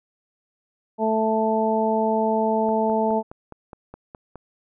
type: harmonic tone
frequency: 220 Hz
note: A3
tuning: in tune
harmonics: 1 / 2 / 3 / 4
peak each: -24 / -24 / -24 / -24 dBFS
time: 0.98-3.23 s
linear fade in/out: 50 ms
type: click train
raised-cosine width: 1 ms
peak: -24 dBFS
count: 9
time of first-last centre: 2.69-4.357 s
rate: 4.8 Hz
effects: none